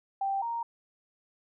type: tone pair in turn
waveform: sine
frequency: 784 / 931.5 Hz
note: G5 / A#5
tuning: 0 / -2 cents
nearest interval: minor third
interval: 298 cents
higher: second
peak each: -27 / -30 dBFS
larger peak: first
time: 0.21-0.42 / 0.42-0.63 s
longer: neither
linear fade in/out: 5 ms
effects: none